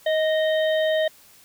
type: harmonic tone with a mistuned harmonic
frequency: 620 Hz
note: D#5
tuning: 6 cents flat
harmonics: 1 / 3 / 5 / 6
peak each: -19 / -29 / -33 / -35 dBFS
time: 0.06-1.08 s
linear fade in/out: 5 ms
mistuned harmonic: 1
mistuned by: +23 cents
effects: white hiss -52 dBFS RMS until 1.44 s